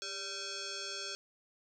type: tone with frequency modulation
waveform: sine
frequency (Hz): 576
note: D5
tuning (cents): -34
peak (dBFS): -38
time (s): 0.02-1.15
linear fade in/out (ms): 0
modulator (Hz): 974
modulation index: 6.1
effects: none